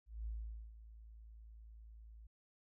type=tone with ADSR envelope; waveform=sine; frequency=55 Hz; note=A1; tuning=in tune; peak=-39 dBFS; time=0.06-2.27 s; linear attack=200 ms; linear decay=460 ms; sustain=-14 dB; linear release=6 ms; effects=none